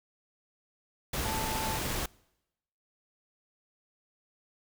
sine tone in noise, 880 Hz, A5, in tune, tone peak -35 dBFS, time 1.25-1.78 s, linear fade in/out 5 ms, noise pink, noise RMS -33 dBFS, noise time 1.13-2.06 s, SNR -5 dB, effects noise-tail reverb RT60 0.9 s tail -25 dB re dry

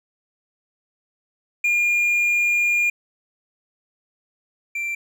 triangle tone pair in turn, 2416 / 2355 Hz, D7 / D7, +48 / +4 cents, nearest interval unison, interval 44 cents, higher first, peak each -15 / -22 dBFS, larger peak first, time 1.64-2.9 / 4.75-4.95 s, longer first, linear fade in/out 5 ms, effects none

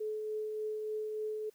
sine tone with tremolo, 429.9 Hz, A4, 40 cents flat, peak -33 dBFS, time 0-1.5 s, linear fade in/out 10 ms, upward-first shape triangle, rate 3.4 Hz, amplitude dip 30%, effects white hiss -69 dBFS RMS until 1.54 s

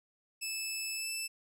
15% pulse tone with pitch glide, 2620 to 2641 Hz, E7 to E7, -11 to +3 cents, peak -28 dBFS, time 0.41-1.28 s, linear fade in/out 20 ms, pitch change +14 cents, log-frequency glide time 0.96-1.09 s, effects none

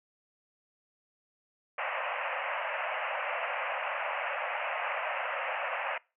pink band-pass noise, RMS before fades -34 dBFS, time 1.78-5.98 s, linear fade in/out 5 ms, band 530 to 2800 Hz, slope 96 dB/octave, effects noise-tail reverb RT60 0.3 s tail -24 dB re dry

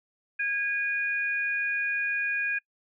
sine tone pair together, 1639 / 2453 Hz, G#6 / D#7, -23 / -25 cents, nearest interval perfect fifth, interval 698 cents, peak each -28 dBFS, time 0.39-2.59 s, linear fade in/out 10 ms, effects noise-tail reverb RT60 0.1 s tail -24 dB re dry

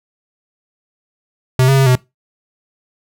square tone with pitch steps, 129.1 / 135.6 / 134.7 / 127 Hz, C3 / C#3 / C#3 / B2, -23 / -38 / -49 / +49 cents, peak -9 dBFS, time 1.59-1.954 s, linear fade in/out 2 ms, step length 91 ms, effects noise-tail reverb RT60 0.2 s tail -21 dB re dry

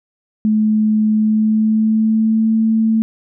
sine tone with pitch glide, 215.3 to 222.1 Hz, A3 to A3, -37 to +16 cents, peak -11 dBFS, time 0.45-3.02 s, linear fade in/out 0 ms, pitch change +53 cents, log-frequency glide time 1.13-2.55 s, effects none

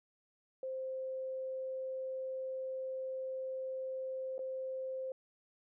sine tone with dropouts, 523.3 Hz, C5, in tune, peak -37 dBFS, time 0.63-5.12 s, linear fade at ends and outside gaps 2 ms, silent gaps 4.381-4.391 s, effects none

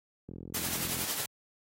click train, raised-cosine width 3 ms, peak -29 dBFS, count 33, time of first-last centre 0.29-1.038 s, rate 42.8 Hz
white noise with tremolo, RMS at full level -32 dBFS, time 0.54-1.26 s, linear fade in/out 5 ms, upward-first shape triangle, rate 11 Hz, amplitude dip 50%
effects high-pass 80 Hz 12 dB/octave + AAC 48 kbps

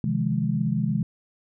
sine chord, F minor seventh, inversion second, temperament just, 130.96 / 157.15 / 174.61 / 209.5 Hz, C3 / Eb3 / F3 / Ab3, +2 / +18 / 0 / +15 cents, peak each -27 / -27 / -29 / -26 dBFS, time 0.04-1.03 s, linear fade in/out 2 ms, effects none

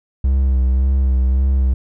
triangle tone with vibrato, 65.41 Hz, C2, in tune, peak -10 dBFS, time 0.24-1.74 s, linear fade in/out 5 ms, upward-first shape sine, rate 1.8 Hz, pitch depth 42 cents each way, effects none

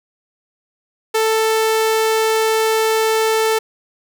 sawtooth tone, 441.8 Hz, A4, 7 cents sharp, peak -10 dBFS, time 1.14-3.59 s, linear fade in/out 10 ms, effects none

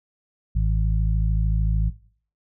harmonic tone, 53.5 Hz, A1, 48 cents flat, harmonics 1 / 2 / 3, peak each -19 / -25 / -29 dBFS, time 0.55-1.9 s, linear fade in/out 10 ms, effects noise-tail reverb RT60 0.5 s tail -18 dB re dry

